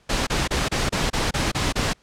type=noise bursts; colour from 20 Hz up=pink; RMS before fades=-22 dBFS; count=9; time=0.09-1.934 s; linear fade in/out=10 ms; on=180 ms; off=28 ms; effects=pink hiss -59 dBFS RMS until 2.02 s + low-pass 7000 Hz 12 dB/octave